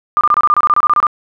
sine tone bursts, 1200 Hz, D6, 37 cents sharp, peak -7 dBFS, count 14, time 0.17-1.068 s, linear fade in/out 0 ms, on 40 ms, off 26 ms, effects none

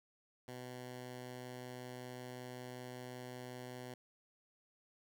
10% pulse tone, 125.3 Hz, B2, 25 cents sharp, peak -38 dBFS, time 0.48-3.94 s, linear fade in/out 2 ms, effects none

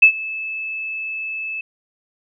sine tone with ADSR envelope, 2614 Hz, E7, 15 cents flat, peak -3 dBFS, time 0.02-1.61 s, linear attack 10 ms, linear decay 85 ms, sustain -21 dB, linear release 4 ms, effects none

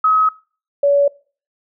sine tone pair in turn, 1275 / 567.9 Hz, D#6 / C#5, +42 / +42 cents, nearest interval octave + major second, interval 1400 cents, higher first, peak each -10 dBFS, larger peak neither, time 0.04-0.29 / 0.83-1.08 s, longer neither, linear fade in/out 5 ms, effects noise-tail reverb RT60 0.4 s tail -23 dB re dry

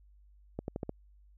accelerating click train, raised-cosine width 2 ms, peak -22 dBFS, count 5, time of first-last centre 0.59-0.894 s, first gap 91 ms, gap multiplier 0.88, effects added 50 Hz sine -57 dBFS peak until 1.37 s

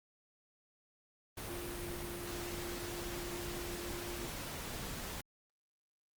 sine tone in noise, 349.2 Hz, F4, in tune, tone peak -44 dBFS, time 1.49-4.27 s, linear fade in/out 5 ms, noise pink, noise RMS -43 dBFS, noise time 1.37-5.21 s, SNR -4 dB, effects Opus 32 kbps

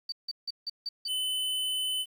sine tone bursts, 4609 Hz, D8, 33 cents flat, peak -31 dBFS, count 6, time 0.09-1.082 s, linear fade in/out 5 ms, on 32 ms, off 160 ms
square tone, 3023 Hz, F#7, 36 cents sharp, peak -29 dBFS, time 1.06-2.06 s, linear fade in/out 50 ms
effects 10-bit

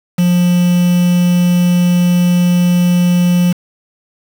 triangle tone with quantisation, 176.8 Hz, F3, 22 cents sharp, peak -6 dBFS, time 0.18-3.53 s, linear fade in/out 10 ms, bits 4, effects none

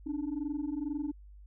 sine tone pair together, 281 / 303.2 Hz, C#4 / D#4, +24 / -45 cents, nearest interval minor second, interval 131 cents, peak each -34 / -33 dBFS, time 0.06-1.12 s, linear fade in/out 10 ms, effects tanh soft clip ceiling -28 dBFS + added 50 Hz sine -49 dBFS peak until 1.46 s

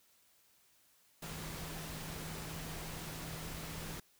sine tone in noise, 159.8 Hz, D#3, 47 cents sharp, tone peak -47 dBFS, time 1.22-4 s, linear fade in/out 5 ms, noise pink, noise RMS -45 dBFS, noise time 1.22-4 s, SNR -5 dB, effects white hiss -69 dBFS RMS until 4.19 s

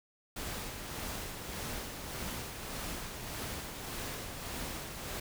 pink noise with tremolo, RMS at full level -39 dBFS, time 0.36-5.2 s, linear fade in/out 5 ms, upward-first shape sine, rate 1.7 Hz, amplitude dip 40%, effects none

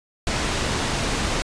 pink low-pass noise, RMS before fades -24 dBFS, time 0.27-1.42 s, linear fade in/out 0 ms, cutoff 7500 Hz, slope 12 dB/octave, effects resampled to 22050 Hz

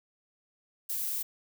violet noise, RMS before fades -33 dBFS, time 0.89-1.23 s, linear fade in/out 10 ms, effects none

